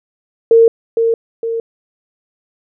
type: tone with echo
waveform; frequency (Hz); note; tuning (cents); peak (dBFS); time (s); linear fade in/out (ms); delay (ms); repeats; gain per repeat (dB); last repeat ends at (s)
sine; 457.5; A#4; -32; -4; 0.51-0.68; 2; 460; 2; -6; 1.6
effects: none